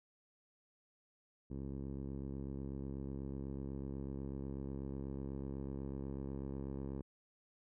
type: tone with low-pass filter sweep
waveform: 10% pulse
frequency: 68.1 Hz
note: C#2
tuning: 30 cents flat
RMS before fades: -43 dBFS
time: 1.5-7.02 s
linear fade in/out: 10 ms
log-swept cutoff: 350 to 540 Hz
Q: 0.79
effects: none